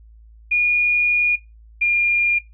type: tone pair in turn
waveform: sine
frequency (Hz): 2437 / 2409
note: D#7 / D7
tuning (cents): -37 / +43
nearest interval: unison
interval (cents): 20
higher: first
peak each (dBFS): -14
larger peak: neither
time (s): 0.51-1.36 / 1.81-2.39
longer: first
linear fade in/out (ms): 10
effects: noise-tail reverb RT60 0.2 s tail -18 dB re dry + added 55 Hz sine -43 dBFS peak until 2.53 s